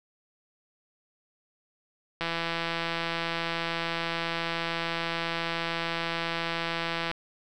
click train, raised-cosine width 0.3 ms, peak -14 dBFS, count 820, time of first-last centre 2.21-7.114 s, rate 167 Hz, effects none

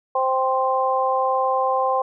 harmonic tone, 261.6 Hz, C4, in tune, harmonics 2 / 3 / 4, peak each -22 / -22 / -22 dBFS, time 0.15-2.02 s, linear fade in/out 5 ms, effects none

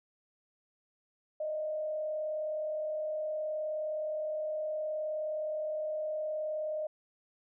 sine tone with frequency modulation, 617 Hz, D#5, 15 cents flat, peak -32 dBFS, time 1.4-6.87 s, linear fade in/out 5 ms, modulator 39.3 Hz, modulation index 0.35, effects none

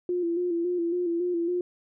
sine tone with vibrato, 347.2 Hz, F4, 10 cents flat, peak -24 dBFS, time 0.09-1.61 s, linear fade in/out 2 ms, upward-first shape square, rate 3.6 Hz, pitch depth 44 cents each way, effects none

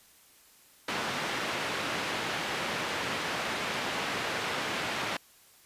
white band-pass noise, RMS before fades -33 dBFS, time 0.88-5.17 s, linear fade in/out 5 ms, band 120 to 2500 Hz, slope 12 dB/octave, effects white hiss -59 dBFS RMS until 5.65 s + resampled to 32000 Hz

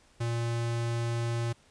square tone, 117.2 Hz, A#2, 10 cents sharp, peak -29 dBFS, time 0.2-1.53 s, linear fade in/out 10 ms, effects pink hiss -62 dBFS RMS until 1.7 s + resampled to 22050 Hz

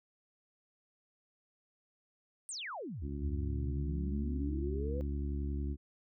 sine exponential two-way sweep, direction down then up, 9397 to 63.7 to 515 Hz, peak -39 dBFS, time 2.49-5.01 s, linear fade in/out 0 ms, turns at 3.04 s
harmonic tone, 71 Hz, C#2, 42 cents sharp, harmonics 1 / 2 / 3 / 4 / 5, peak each -34 / -44 / -45 / -44 / -48 dBFS, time 3.01-5.77 s, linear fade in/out 50 ms
effects none

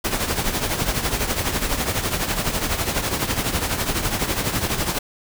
pink noise with tremolo, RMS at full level -20 dBFS, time 0.04-4.99 s, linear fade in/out 10 ms, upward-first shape triangle, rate 12 Hz, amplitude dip 70%, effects none

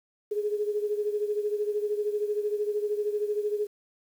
sine beating tone pair, 415.3 / 428.3 Hz, G#4 / A4, 0 / -47 cents, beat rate 13 Hz, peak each -27 / -32 dBFS, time 0.31-3.67 s, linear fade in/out 10 ms, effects 9-bit

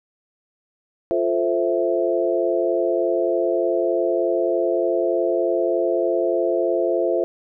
sine chord, F major seventh, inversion none, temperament equal, 349.2 / 440 / 523.3 / 659.3 Hz, F4 / A4 / C5 / E5, 0 / 0 / 0 / 0 cents, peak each -22 / -25 / -23 / -23 dBFS, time 1.11-7.24 s, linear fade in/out 0 ms, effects none

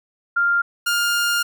sine / sawtooth tone pair in turn, 1396.9 / 1408.2 Hz, F6 / F6, 0 / +14 cents, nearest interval unison, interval 14 cents, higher second, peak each -15 / -14 dBFS, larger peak second, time 0.36-0.62 / 0.86-1.43 s, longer second, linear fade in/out 10 ms, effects none

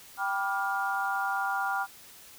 sine chord, G dominant seventh, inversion none, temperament just, 784 / 980 / 1176 / 1411.2 Hz, G5 / B5 / D6 / F6, 0 / -14 / +2 / +18 cents, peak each -31 / -35 / -36 / -31 dBFS, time 0.17-1.87 s, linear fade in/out 50 ms, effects white hiss -51 dBFS RMS until 2.38 s

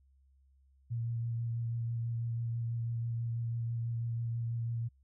sine tone with vibrato, 116.54 Hz, A#2, in tune, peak -32 dBFS, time 0.9-4.89 s, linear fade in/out 20 ms, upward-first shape sine, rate 6.1 Hz, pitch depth 15 cents each way, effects added 67 Hz sine -63 dBFS peak until 5.03 s

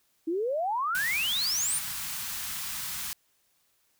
sine exponential sweep, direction up, 311.9 to 9740 Hz, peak -26 dBFS, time 0.27-1.79 s, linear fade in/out 10 ms
white band-stop noise, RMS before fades -35 dBFS, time 0.95-3.13 s, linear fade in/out 0 ms, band 220 to 880 Hz, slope 24 dB/octave
effects white hiss -70 dBFS RMS until 3.99 s

